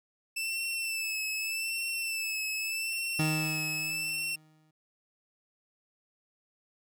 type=tone with vibrato; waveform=sawtooth; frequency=2646 Hz; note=E7; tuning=6 cents sharp; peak=-28 dBFS; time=0.36-4.36 s; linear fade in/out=10 ms; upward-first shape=sine; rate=0.83 Hz; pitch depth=44 cents each way
type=tone with exponential decay; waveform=30% pulse; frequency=155.56 Hz; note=D#3; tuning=in tune; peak=-23 dBFS; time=3.19-4.71 s; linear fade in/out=5 ms; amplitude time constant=330 ms
effects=none